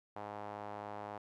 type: tone with band-pass filter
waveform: sawtooth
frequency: 103.83 Hz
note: G#2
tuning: in tune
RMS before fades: -45 dBFS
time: 0.16-1.18 s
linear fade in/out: 5 ms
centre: 810 Hz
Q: 2.2
effects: none